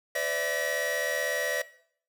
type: tone cluster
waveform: 45% pulse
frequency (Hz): 506 / 584 / 660 / 1916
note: B4 / D5 / E5 / A#6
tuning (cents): +42 / -10 / +2 / +47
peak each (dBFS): -35 / -32 / -35 / -31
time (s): 0.15-1.62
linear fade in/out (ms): 5
effects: noise-tail reverb RT60 0.6 s tail -19 dB re dry